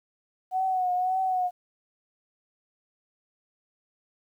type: tone with vibrato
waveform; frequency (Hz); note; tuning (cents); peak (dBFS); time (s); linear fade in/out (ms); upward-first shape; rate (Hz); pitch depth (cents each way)
sine; 740; F#5; 0; -23; 0.51-1.51; 50; triangle; 1.8; 52
effects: 10-bit